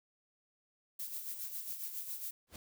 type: noise with tremolo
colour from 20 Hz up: violet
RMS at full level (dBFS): -40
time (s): 0.99-2.31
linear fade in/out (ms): 5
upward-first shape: sine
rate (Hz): 7.3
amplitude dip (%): 55
type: noise with exponential growth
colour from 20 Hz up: pink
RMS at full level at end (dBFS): -44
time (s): 2.47-2.56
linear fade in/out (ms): 2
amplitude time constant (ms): 19
effects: none